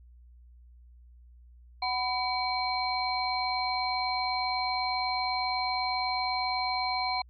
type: tone cluster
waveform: sine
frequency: 748 / 998 / 2276 / 4156 Hz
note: F#5 / B5 / C#7 / C8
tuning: +19 / +18 / +45 / -12 cents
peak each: -31 / -33 / -36 / -33 dBFS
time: 1.82-7.22 s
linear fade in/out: 5 ms
effects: added 60 Hz sine -51 dBFS peak until 7.29 s